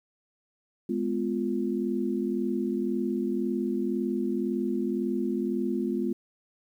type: chord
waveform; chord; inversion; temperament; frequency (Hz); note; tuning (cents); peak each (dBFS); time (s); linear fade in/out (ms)
sine; F diminished; first; just; 209.5 / 251.4 / 349.2; Ab3 / Cb4 / F4; +15 / +31 / 0; -30; 0.89-6.13; 5
effects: 10-bit